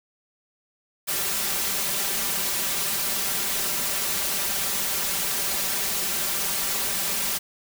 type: noise with comb filter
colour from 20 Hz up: white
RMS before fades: -26 dBFS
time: 1.07-7.39 s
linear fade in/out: 20 ms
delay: 5.1 ms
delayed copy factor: +0.65
effects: none